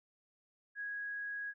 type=tone; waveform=sine; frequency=1656 Hz; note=G#6; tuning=5 cents flat; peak=-38 dBFS; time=0.75-1.54 s; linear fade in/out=50 ms; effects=none